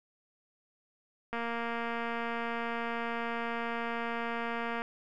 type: click train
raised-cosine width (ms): 0.5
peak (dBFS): -21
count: 814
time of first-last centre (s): 1.33-4.819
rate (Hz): 233
effects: none